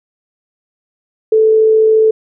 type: tone with amplitude modulation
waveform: sine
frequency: 438.5 Hz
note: A4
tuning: 6 cents flat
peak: -5 dBFS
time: 1.32-2.11 s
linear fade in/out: 5 ms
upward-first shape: sine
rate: 54.3 Hz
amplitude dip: 25%
effects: none